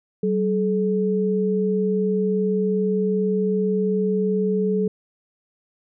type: tone pair together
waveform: sine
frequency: 190.8 / 428.7 Hz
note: G3 / A4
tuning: -47 / -45 cents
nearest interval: octave + major second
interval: 1402 cents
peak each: -21 dBFS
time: 0.23-4.88 s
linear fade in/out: 5 ms
effects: none